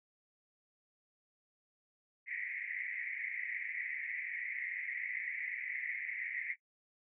white band-pass noise, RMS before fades -41 dBFS, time 2.26-6.56 s, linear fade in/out 50 ms, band 1900 to 2200 Hz, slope 96 dB/octave, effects noise-tail reverb RT60 0.1 s tail -18 dB re dry

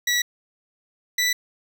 20% pulse tone pair in turn, 1943 / 1974.7 Hz, B6 / B6, -29 / -1 cents, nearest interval unison, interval 28 cents, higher second, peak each -14 dBFS, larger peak neither, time 0.07-0.22 / 1.18-1.33 s, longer neither, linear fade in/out 5 ms, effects none

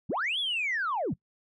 sine linear two-way sweep, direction up then down, 92.6 to 3483 to 92.6 Hz, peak -26 dBFS, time 0.09-1.14 s, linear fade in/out 10 ms, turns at 0.39 s, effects noise-tail reverb RT60 0.1 s tail -23 dB re dry + tanh soft clip ceiling -23 dBFS

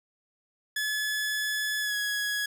sawtooth tone with pitch glide, 1713 to 1671.9 Hz, A6 to G#6, -47 to +11 cents, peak -24 dBFS, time 0.76-2.46 s, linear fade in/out 5 ms, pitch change -42 cents, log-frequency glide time 1.81-1.95 s, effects none

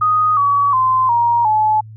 sine tone with pitch steps, 1244.5 / 1134.6 / 1034.5 / 943.2 / 859.9 Hz, D#6 / C#6 / C6 / A#5 / A5, 0 / +40 / -20 / +20 / -40 cents, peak -11 dBFS, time 0.01-1.81 s, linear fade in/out 10 ms, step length 360 ms, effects added 109 Hz sine -33 dBFS peak until 1.96 s

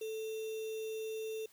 sine tone with sample-and-hold, 439.7 Hz, A4, 1 cent flat, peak -37 dBFS, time 0.01-1.46 s, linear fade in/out 5 ms, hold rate 3150 Hz, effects white hiss -65 dBFS RMS until 1.52 s

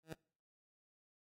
15% pulse tone with exponential growth, 160 Hz, D#3, 49 cents sharp, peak -35 dBFS, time 0.03-0.13 s, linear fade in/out 2 ms, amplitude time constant 20 ms, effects noise-tail reverb RT60 0.5 s tail -25 dB re dry + AAC 48 kbps

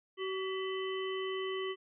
harmonic tone with a mistuned harmonic, 379.9 Hz, F#4, 46 cents sharp, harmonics 1 / 3 / 5 / 7 / 8, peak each -35 / -43 / -44 / -53 / -44 dBFS, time 0.17-1.76 s, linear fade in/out 50 ms, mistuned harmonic 5, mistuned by +73 cents, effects none

